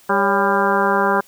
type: harmonic tone with a mistuned harmonic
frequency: 199 Hz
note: G3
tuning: 26 cents sharp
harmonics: 1 / 2 / 3 / 4 / 5 / 6 / 7 / 8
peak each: -24 / -21 / -23 / -22 / -20 / -24 / -23 / -24 dBFS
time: 0.09-1.21 s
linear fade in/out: 10 ms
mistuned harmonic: 3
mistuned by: -88 cents
effects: white hiss -50 dBFS RMS until 1.27 s